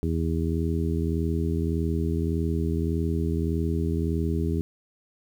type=harmonic tone; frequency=81.7 Hz; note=E2; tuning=15 cents flat; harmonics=1 / 2 / 3 / 4 / 5; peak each=-26 / -29 / -31 / -32 / -33 dBFS; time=0.03-4.61 s; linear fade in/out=0 ms; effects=9-bit